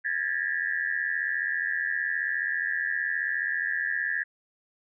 sine tone cluster, 1628 / 1707 / 1802 / 1933 Hz, G#6 / G#6 / A6 / B6, -35 / +47 / +41 / -38 cents, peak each -32 / -30 / -31 / -35 dBFS, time 0.04-4.24 s, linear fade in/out 20 ms, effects none

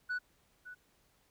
sine tone with echo, 1480 Hz, F#6, in tune, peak -30 dBFS, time 0.09-0.19 s, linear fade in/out 20 ms, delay 560 ms, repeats 1, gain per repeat -15 dB, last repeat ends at 0.75 s, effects tanh soft clip ceiling -32 dBFS + pink hiss -71 dBFS RMS until 1.3 s

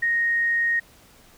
sine tone, 1864.7 Hz, A#6, in tune, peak -19 dBFS, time 0.02-0.8 s, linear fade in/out 10 ms, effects pink hiss -53 dBFS RMS until 1.37 s

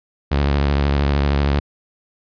sawtooth tone with vibrato, 70.8 Hz, C#2, 37 cents sharp, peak -11 dBFS, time 0.31-1.6 s, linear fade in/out 10 ms, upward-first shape sine, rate 13 Hz, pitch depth 62 cents each way, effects resampled to 11025 Hz

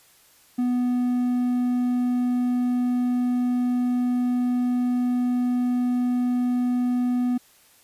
triangle tone, 246.9 Hz, B3, in tune, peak -18 dBFS, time 0.58-7.38 s, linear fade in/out 10 ms, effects white hiss -56 dBFS RMS until 7.83 s + resampled to 32000 Hz

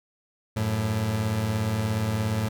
30% pulse beating tone pair, 92.3 / 109.3 Hz, F#2 / A2, -4 / -11 cents, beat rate 17 Hz, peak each -29 / -22 dBFS, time 0.56-2.49 s, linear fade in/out 10 ms, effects none

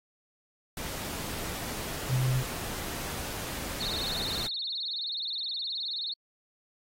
pink noise, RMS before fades -37 dBFS, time 0.77-4.47 s, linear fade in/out 2 ms
sine tone, 128.2 Hz, C3, 35 cents flat, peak -24 dBFS, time 2.08-2.44 s, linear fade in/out 50 ms
sine tone with vibrato, 3977 Hz, B7, 11 cents sharp, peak -31 dBFS, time 3.8-6.14 s, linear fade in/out 10 ms, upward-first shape sine, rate 19 Hz, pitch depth 180 cents each way
effects AAC 48 kbps

